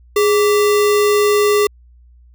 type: tone with sample-and-hold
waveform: sine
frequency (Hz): 415.3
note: G#4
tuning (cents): 0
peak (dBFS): -10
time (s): 0.16-1.67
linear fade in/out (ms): 5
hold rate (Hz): 1575
effects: added 60 Hz sine -43 dBFS peak until 2.34 s